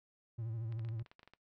triangle tone with vibrato, 113.4 Hz, A#2, 47 cents flat, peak -36 dBFS, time 0.38-1.03 s, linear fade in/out 10 ms, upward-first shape sine, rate 13 Hz, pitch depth 69 cents each way
clicks, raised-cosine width 0.3 ms, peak -40 dBFS, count 11, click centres 0.724 / 0.794 / 0.849 / 0.888 / 0.996 / 1.062 / 1.115 / 1.194 / 1.231 / 1.276 / 1.336 s
effects noise-tail reverb RT60 0.1 s tail -18 dB re dry

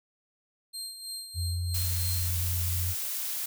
25% pulse tone with tremolo, 4186 Hz, C8, in tune, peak -30 dBFS, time 0.73-2.29 s, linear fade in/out 20 ms, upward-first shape sine, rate 3.1 Hz, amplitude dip 60%
sine tone with pitch glide, 87.2 to 88.11 Hz, F2 to F2, -2 to +16 cents, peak -28 dBFS, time 1.34-2.95 s, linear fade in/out 50 ms, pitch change +18 cents, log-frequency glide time 1.53-2.28 s
blue noise, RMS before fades -33 dBFS, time 1.74-3.46 s, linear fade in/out 5 ms
effects none

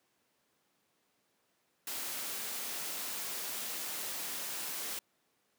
white noise, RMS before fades -39 dBFS, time 1.87-4.99 s, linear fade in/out 2 ms, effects pink hiss -75 dBFS RMS until 5.58 s + high-pass 200 Hz 12 dB/octave

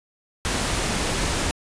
pink noise, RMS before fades -24 dBFS, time 0.45-1.51 s, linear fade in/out 0 ms, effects resampled to 22050 Hz

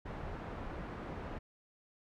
pink low-pass noise, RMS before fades -43 dBFS, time 0.05-1.39 s, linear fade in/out 10 ms, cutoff 1400 Hz, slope 12 dB/octave, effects none

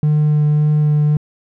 triangle tone with vibrato, 150.2 Hz, D3, 39 cents sharp, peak -8 dBFS, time 0.03-1.17 s, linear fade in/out 2 ms, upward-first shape sine, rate 1.8 Hz, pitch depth 10 cents each way, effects tanh soft clip ceiling -5 dBFS

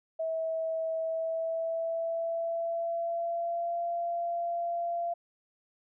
sine tone with pitch glide, 648 to 686.5 Hz, E5 to F5, -30 to -30 cents, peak -29 dBFS, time 0.19-5.14 s, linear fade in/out 10 ms, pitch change +100 cents, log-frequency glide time 0.98-3.79 s, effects none

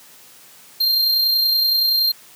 square tone with amplitude modulation, 4186 Hz, C8, in tune, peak -14 dBFS, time 0.8-2.12 s, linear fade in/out 10 ms, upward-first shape sine, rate 30.6 Hz, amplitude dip 30%, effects white hiss -46 dBFS RMS until 2.35 s + high-pass 100 Hz 12 dB/octave

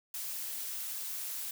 blue noise with amplitude modulation, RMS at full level -37 dBFS, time 0.14-1.51 s, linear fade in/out 2 ms, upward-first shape sine, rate 297 Hz, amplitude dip 40%, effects none

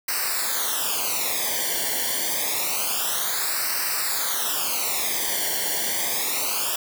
white noise with flanger, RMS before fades -25 dBFS, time 0.08-6.76 s, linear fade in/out 5 ms, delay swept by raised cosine 0.29 to 0.79 ms, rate 0.27 Hz, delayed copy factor -0.95, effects none

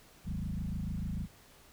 sine tone with frequency modulation, 119.4 Hz, A#2, 42 cents sharp, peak -33 dBFS, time 0.24-1.28 s, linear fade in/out 50 ms, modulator 26.8 Hz, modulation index 3.3, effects pink hiss -59 dBFS RMS until 1.72 s

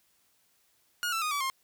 sawtooth tone with pitch steps, 1436 / 1332.1 / 1235.8 / 1146.4 / 1063.4 Hz, F6 / E6 / D#6 / D6 / C6, +48 / +18 / -12 / -42 / +28 cents, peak -25 dBFS, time 1.03-1.5 s, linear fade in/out 0 ms, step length 94 ms, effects white hiss -69 dBFS RMS until 1.63 s

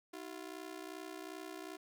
sawtooth ring-modulated tone, 346.4 Hz, F4, 14 cents flat, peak -38 dBFS, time 0.13-1.77 s, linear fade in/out 10 ms, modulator 31.3 Hz, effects none

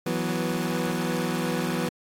25% pulse chord, E suspended second, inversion none, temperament equal with one note detuned, 164.81 / 185 / 245.8 Hz, E3 / F#3 / B3, 0 / 0 / -8 cents, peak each -26 dBFS, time 0.06-1.89 s, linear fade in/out 5 ms, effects AAC 48 kbps

